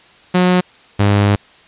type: tone pair in turn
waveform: sawtooth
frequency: 181.1 / 101.82 Hz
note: F#3 / G#2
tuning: -37 / -34 cents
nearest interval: minor seventh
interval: 997 cents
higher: first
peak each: -6 dBFS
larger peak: neither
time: 0.34-0.61 / 0.99-1.36 s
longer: second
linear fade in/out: 10 ms
effects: white hiss -46 dBFS RMS until 1.67 s + resampled to 8000 Hz